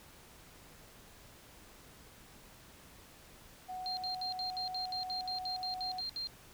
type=tone; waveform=sine; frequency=740 Hz; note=F#5; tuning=in tune; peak=-39 dBFS; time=3.68-6.01 s; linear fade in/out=20 ms
type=tone bursts; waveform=sine; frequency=4186 Hz; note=C8; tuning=in tune; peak=-36 dBFS; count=14; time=3.86-6.271 s; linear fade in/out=0 ms; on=110 ms; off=67 ms
effects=pink hiss -57 dBFS RMS until 6.53 s